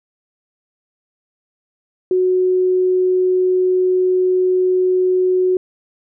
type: tone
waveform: sine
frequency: 368.3 Hz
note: F#4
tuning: 8 cents flat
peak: -12 dBFS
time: 2.11-5.57 s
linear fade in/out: 2 ms
effects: none